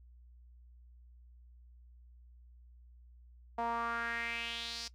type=tone with band-pass filter sweep; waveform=sawtooth; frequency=233.1 Hz; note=A#3; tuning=in tune; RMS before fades=-38 dBFS; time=3.58-4.88 s; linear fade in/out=5 ms; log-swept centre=810 to 5200 Hz; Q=3.8; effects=noise-tail reverb RT60 0.1 s tail -18 dB re dry + added 60 Hz sine -55 dBFS peak until 4.94 s